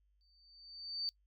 sine tone with exponential growth, 4585 Hz, D8, 42 cents flat, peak -33 dBFS, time 0.21-1.09 s, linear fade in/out 0 ms, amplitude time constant 190 ms, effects noise-tail reverb RT60 0.1 s tail -23 dB re dry + added 50 Hz sine -70 dBFS peak until 1.26 s

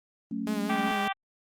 sine chord, F# minor, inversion none, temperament just, 185 / 222 / 277.5 Hz, F#3 / A3 / C#4, 0 / +16 / +2 cents, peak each -38 / -32 / -34 dBFS, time 0.31-0.92 s, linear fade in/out 5 ms
sawtooth tone with vibrato, 207.7 Hz, G#3, in tune, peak -27 dBFS, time 0.47-1.08 s, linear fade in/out 2 ms, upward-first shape sine, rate 5.1 Hz, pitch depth 39 cents each way
harmonic tone, 390 Hz, G4, 9 cents flat, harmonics 2 / 3 / 4 / 5 / 6 / 7 / 8 / 9, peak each -30 / -34 / -36 / -38 / -40 / -41 / -42 / -43 dBFS, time 0.69-1.13 s, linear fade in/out 10 ms
effects Opus 32 kbps

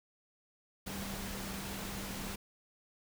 sine tone in noise, 196 Hz, G3, in tune, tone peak -44 dBFS, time 0.86-2.36 s, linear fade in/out 10 ms, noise pink, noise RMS -42 dBFS, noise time 0.86-2.36 s, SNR -5 dB, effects none

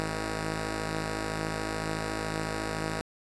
5% pulse tone pair together, 53.84 / 159.4 Hz, A1 / D#3, -37 / +42 cents, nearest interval octave + perfect fifth, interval 1879 cents, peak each -22 dBFS, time 0-3.01 s, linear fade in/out 0 ms, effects resampled to 24000 Hz

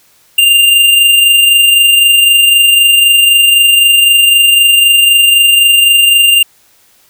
square tone with amplitude modulation, 2794 Hz, F7, in tune, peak -3 dBFS, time 0.38-6.43 s, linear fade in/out 5 ms, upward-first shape sine, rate 23.9 Hz, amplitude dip 35%, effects white hiss -48 dBFS RMS until 7.09 s

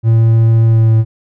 triangle tone with pitch glide, 113.4 to 111.58 Hz, A#2 to A2, -47 to +25 cents, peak -4 dBFS, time 0.03-1.05 s, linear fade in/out 50 ms, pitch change -28 cents, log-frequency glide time 0.65-0.92 s, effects none

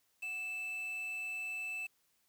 triangle tone with quantisation, 2637 Hz, E7, in tune, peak -36 dBFS, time 0.22-1.87 s, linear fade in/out 10 ms, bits 9, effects white hiss -75 dBFS RMS until 2.28 s

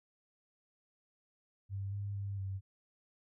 sine tone with pitch steps, 98.3 / 100.9 / 99.6 / 96.5 Hz, G2 / G#2 / G2 / G2, +5 / -49 / +28 / -27 cents, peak -36 dBFS, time 1.69-2.61 s, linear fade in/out 50 ms, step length 230 ms, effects none

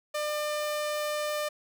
sawtooth tone, 599 Hz, D5, 34 cents sharp, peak -25 dBFS, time 0.14-1.49 s, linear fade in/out 10 ms, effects none

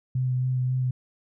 sine tone with vibrato, 127.7 Hz, C3, 42 cents flat, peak -22 dBFS, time 0.15-0.91 s, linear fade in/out 5 ms, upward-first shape sine, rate 3.7 Hz, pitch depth 15 cents each way, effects none

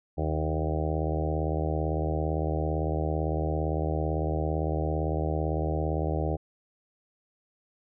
harmonic tone with a mistuned harmonic, 77.78 Hz, D#2, in tune, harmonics 1 / 2 / 4 / 5 / 6 / 7 / 8 / 9 / 10, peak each -29 / -32 / -35 / -36 / -37 / -37 / -38 / -39 / -39 dBFS, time 0.17-6.37 s, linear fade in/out 20 ms, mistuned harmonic 2, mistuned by +15 cents, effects none

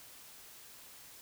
silence, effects white hiss -54 dBFS RMS until 1.21 s

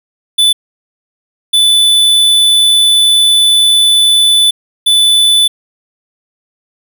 square tone bursts at uneven times, 3491 Hz, A7, 14 cents flat, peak -6 dBFS, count 3, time 0.38-0.53 / 1.53-4.51 / 4.86-5.48 s, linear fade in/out 10 ms, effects none

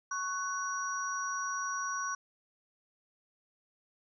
sine tone cluster, 1106 / 1496 / 5760 Hz, C#6 / F#6 / F#8, -4 / +19 / -47 cents, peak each -35 / -38 / -39 dBFS, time 0.11-2.15 s, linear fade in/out 5 ms, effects none

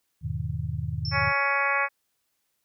sine chord, E major seventh, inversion none, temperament just, 82.41 / 103.01 / 123.61 / 154.51 Hz, E2 / G#2 / B2 / D#3, 0 / -14 / +2 / -12 cents, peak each -33 dBFS, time 0.21-1.33 s, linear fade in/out 50 ms
sine tone with exponential decay, 5360 Hz, E8, 28 cents sharp, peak -30 dBFS, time 1.05-1.88 s, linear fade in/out 1 ms, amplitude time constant 180 ms
harmonic tone, 279.2 Hz, C#4, 13 cents sharp, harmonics 2 / 3 / 4 / 5 / 6 / 7 / 8 / 9, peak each -33 / -32 / -28 / -31 / -29 / -30 / -29 / -33 dBFS, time 1.11-1.89 s, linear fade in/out 50 ms
effects white hiss -75 dBFS RMS until 2.64 s

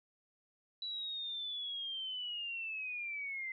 sine linear sweep, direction down, 3951 to 2054 Hz, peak -38 dBFS, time 0.82-3.52 s, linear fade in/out 2 ms, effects none

